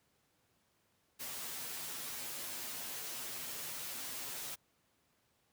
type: noise with comb filter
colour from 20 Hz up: white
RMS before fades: -43 dBFS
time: 1.19-4.56 s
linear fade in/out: 20 ms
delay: 10 ms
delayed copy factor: -0.85
effects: pink hiss -75 dBFS RMS until 5.52 s + high-pass 80 Hz 12 dB/octave